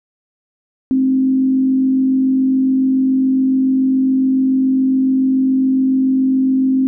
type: tone with frequency modulation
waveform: sine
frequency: 262.9 Hz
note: C4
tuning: 8 cents sharp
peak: -11 dBFS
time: 0.91-6.87 s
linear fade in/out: 0 ms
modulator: 47.1 Hz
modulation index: 0.27
effects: none